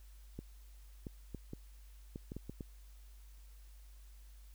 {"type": "clicks", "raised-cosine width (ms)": 3, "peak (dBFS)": -30, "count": 9, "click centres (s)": [0.39, 1.068, 1.347, 1.534, 2.159, 2.319, 2.366, 2.496, 2.608], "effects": ["added 50 Hz sine -53 dBFS peak until 4.54 s", "white hiss -68 dBFS RMS until 4.54 s"]}